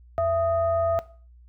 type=tone with frequency modulation; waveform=sine; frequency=667 Hz; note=E5; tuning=20 cents sharp; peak=-20 dBFS; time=0.18-0.99 s; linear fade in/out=0 ms; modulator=579 Hz; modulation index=0.51; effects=noise-tail reverb RT60 0.4 s tail -17 dB re dry + added 60 Hz sine -48 dBFS peak until 1.48 s